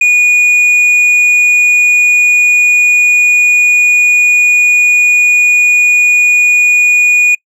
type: tone with tanh clipping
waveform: sine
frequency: 2455 Hz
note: D#7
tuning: 24 cents flat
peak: -5 dBFS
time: 0.01-7.35 s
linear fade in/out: 5 ms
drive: 4 dB
effects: noise-tail reverb RT60 0.1 s tail -26 dB re dry